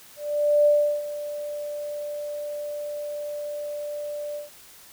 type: tone with ADSR envelope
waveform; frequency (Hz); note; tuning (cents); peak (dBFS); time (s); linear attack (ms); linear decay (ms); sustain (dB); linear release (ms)
sine; 589; D5; +5; -14; 0.16-4.5; 500; 360; -15; 140
effects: white hiss -49 dBFS RMS until 4.92 s